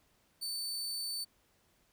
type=tone; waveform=sawtooth; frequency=4531 Hz; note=C#8; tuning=37 cents sharp; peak=-33 dBFS; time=0.41-1.25 s; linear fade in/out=20 ms; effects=pink hiss -71 dBFS RMS until 1.92 s